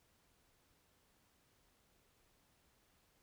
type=silence; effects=pink hiss -74 dBFS RMS until 3.22 s